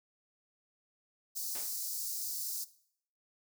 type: high-pass noise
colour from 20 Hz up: white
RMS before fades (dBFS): -38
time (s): 1.35-2.65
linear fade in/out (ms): 20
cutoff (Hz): 4500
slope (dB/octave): 48
type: noise with exponential decay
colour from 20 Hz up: pink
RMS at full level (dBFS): -42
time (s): 1.55-1.85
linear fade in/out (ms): 1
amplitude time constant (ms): 65
effects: noise-tail reverb RT60 0.6 s tail -17 dB re dry + high-pass 400 Hz 12 dB/octave